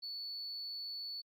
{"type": "tone", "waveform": "sine", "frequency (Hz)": 4447, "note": "C#8", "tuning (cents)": 5, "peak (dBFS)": -39, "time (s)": [0.02, 1.22], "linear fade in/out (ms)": 20, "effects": ["tanh soft clip ceiling -37 dBFS", "Opus 48 kbps"]}